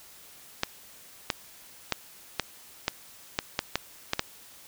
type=clicks; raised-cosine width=0.2 ms; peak=-7 dBFS; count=10; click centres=0.634 / 1.302 / 1.923 / 2.397 / 2.881 / 3.389 / 3.591 / 3.756 / 4.134 / 4.194 s; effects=white hiss -51 dBFS RMS until 4.67 s